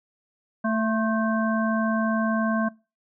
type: harmonic tone with a mistuned harmonic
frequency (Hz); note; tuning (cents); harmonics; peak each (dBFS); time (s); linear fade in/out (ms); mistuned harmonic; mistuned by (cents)
222.1; A3; +16; 1 / 3 / 5 / 7; -23 / -28 / -30 / -31; 0.64-2.69; 10; 5; -56
effects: noise-tail reverb RT60 0.3 s tail -23 dB re dry